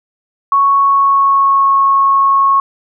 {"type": "tone with pitch glide", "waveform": "sine", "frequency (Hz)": [1108.7, 1097.2], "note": ["C#6", "C#6"], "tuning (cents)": [0, -18], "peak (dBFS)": -7, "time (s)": [0.52, 2.6], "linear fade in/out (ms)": 2, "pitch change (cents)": -18, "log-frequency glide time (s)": [0.77, 1.72], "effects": []}